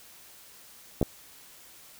clicks, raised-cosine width 2 ms, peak -11 dBFS, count 2, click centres 1.014 / 1.028 s, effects white hiss -52 dBFS RMS until 1.99 s

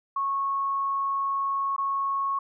sine tone with dropouts, 1100 Hz, C#6, 14 cents flat, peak -24 dBFS, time 0.16-2.39 s, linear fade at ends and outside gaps 5 ms, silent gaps 1.764-1.78 s, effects none

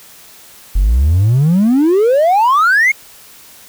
triangle exponential sweep, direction up, 42.59 to 2216 Hz, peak -5 dBFS, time 0.75-2.92 s, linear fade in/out 10 ms, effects tanh soft clip ceiling -3 dBFS + white hiss -40 dBFS RMS until 3.68 s

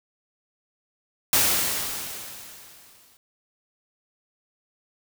white noise with exponential decay, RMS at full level -18 dBFS, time 1.33-3.17 s, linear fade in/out 1 ms, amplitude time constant 400 ms, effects none

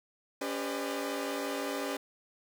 sawtooth tone cluster, 279.6 / 399 / 505 / 605 Hz, C#4 / G4 / B4 / D#5, +15 / +31 / +39 / -49 cents, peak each -33 / -35 / -35 / -36 dBFS, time 0.41-1.97 s, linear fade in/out 5 ms, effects none

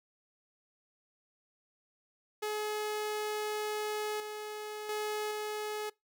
sawtooth tone with level steps, 424.1 Hz, G#4, 36 cents sharp, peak -29 / -35 / -29 / -31 dBFS, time 2.42-5.9 s, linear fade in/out 10 ms, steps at 4.2 / 4.89 / 5.31 s, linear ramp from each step 2 ms, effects noise-tail reverb RT60 0.2 s tail -24 dB re dry

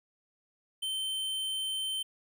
square tone, 3098 Hz, G7, 21 cents flat, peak -32 dBFS, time 0.82-2.03 s, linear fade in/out 10 ms, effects none

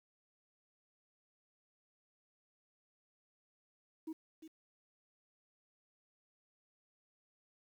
sine tone with echo, 318.1 Hz, D#4, 38 cents sharp, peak -37 dBFS, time 4.07-4.13 s, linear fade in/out 10 ms, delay 350 ms, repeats 1, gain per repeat -12 dB, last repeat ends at 4.48 s, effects tanh soft clip ceiling -38 dBFS + 11-bit

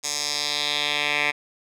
10% pulse tone with band-pass filter sweep, 146.83 Hz, D3, in tune, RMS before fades -25 dBFS, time 0.03-1.32 s, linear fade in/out 20 ms, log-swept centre 6500 to 2300 Hz, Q 2.5, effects none

